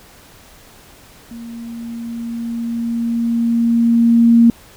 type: tone with level ramp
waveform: sine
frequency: 232.8 Hz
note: A#3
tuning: 2 cents flat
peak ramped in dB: -29 to -5 dBFS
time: 1.31-4.5 s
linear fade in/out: 2 ms
effects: pink hiss -44 dBFS RMS until 4.76 s